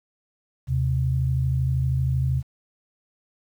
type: tone pair together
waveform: sine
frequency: 77.4 / 130.17 Hz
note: D#2 / C3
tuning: -9 / -9 cents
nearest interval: major sixth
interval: 900 cents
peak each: -25 / -21 dBFS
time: 0.67-2.43 s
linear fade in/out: 50 ms
effects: 9-bit